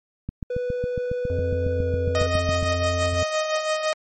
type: click train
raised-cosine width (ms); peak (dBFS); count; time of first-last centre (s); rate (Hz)
5; -16; 18; 0.29-2.628; 7.27
type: tone with pitch glide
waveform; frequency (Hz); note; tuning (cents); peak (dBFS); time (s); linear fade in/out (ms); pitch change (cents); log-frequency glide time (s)
triangle; 493.9 to 488.2; B4 to B4; 0 to -20; -22; 0.5-2.27; 5; -20; 1.72-1.86
type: harmonic tone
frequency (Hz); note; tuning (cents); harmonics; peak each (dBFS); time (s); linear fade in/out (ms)
87.7; F2; +8; 1 / 3 / 5 / 7; -24 / -34 / -38 / -41; 1.3-3.23; 0
type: tone with tremolo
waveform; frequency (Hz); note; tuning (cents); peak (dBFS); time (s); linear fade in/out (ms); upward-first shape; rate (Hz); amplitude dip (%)
sawtooth; 622.3; D#5; 0; -16; 2.15-3.93; 0; sine; 5.9; 50
effects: MP3 32 kbps